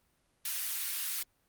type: high-pass noise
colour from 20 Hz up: white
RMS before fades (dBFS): -35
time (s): 0.45-1.23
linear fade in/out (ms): 5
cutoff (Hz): 1800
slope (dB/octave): 12
effects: pink hiss -73 dBFS RMS until 1.48 s + Opus 32 kbps